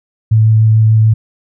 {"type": "tone with vibrato", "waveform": "sine", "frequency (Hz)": 110, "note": "A2", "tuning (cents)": 0, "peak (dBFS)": -5, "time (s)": [0.31, 1.14], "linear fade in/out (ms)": 10, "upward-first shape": "sine", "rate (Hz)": 6.8, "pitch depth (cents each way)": 9, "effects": []}